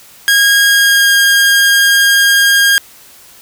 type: tone with pitch glide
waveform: sawtooth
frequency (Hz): 1633 to 1618.9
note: G#6 to G#6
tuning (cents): -30 to -45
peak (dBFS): -3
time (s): 0.28-2.78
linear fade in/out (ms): 0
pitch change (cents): -15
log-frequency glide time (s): 0.67-1.15
effects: white hiss -40 dBFS RMS until 3.41 s